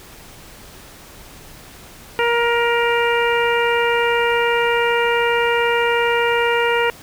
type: harmonic tone with a mistuned harmonic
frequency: 471.3 Hz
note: A#4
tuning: 19 cents sharp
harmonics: 1 / 2 / 3 / 4 / 5 / 6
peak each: -18 / -21 / -23 / -24 / -25 / -26 dBFS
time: 2.19-6.9 s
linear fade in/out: 0 ms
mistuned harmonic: 6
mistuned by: -15 cents
effects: pink hiss -41 dBFS RMS until 7.02 s